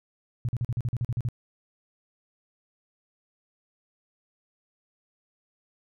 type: tone bursts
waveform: sine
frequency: 120 Hz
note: B2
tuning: 49 cents flat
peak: -24 dBFS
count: 11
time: 0.45-1.287 s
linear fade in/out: 0 ms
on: 37 ms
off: 43 ms
effects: none